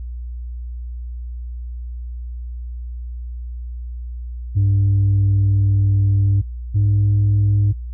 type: tone pair in turn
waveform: sine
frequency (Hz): 99.3 / 102.09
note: G2 / G#2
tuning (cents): +23 / -29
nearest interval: unison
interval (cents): 48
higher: second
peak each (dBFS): -10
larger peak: neither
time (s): 4.55-6.42 / 6.74-7.73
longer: first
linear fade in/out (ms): 20
effects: tanh soft clip ceiling -11 dBFS + added 60 Hz sine -26 dBFS peak until 7.93 s